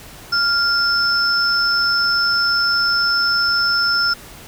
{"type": "tone pair together", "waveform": "sine", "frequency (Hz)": [1396.9, 5274], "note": ["F6", "E8"], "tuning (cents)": [0, 0], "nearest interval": "octave + major seventh", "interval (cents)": 2300, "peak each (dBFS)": -17, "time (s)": [0.32, 4.14], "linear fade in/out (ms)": 10, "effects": ["pink hiss -39 dBFS RMS until 4.47 s"]}